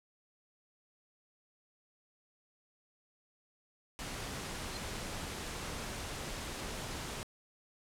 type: noise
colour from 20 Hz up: pink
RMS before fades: -41 dBFS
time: 3.99-7.23 s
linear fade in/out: 0 ms
type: tone with exponential growth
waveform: sine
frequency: 4186 Hz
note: C8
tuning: in tune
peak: -39 dBFS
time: 4.68-4.77 s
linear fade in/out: 1 ms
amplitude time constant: 18 ms
effects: low-pass 10000 Hz 12 dB/octave